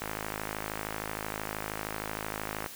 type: click train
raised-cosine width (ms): 0.5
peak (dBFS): -18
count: 141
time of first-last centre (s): 0.02-2.662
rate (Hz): 53
effects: white hiss -45 dBFS RMS until 2.75 s